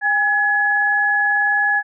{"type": "tone pair together", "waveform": "sine", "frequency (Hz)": [813, 1694.6], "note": ["G#5", "G#6"], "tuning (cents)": [-37, 34], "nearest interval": "octave + minor second", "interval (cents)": 1271, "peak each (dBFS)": [-21, -15], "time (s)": [0.01, 1.83], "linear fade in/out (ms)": 50, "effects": []}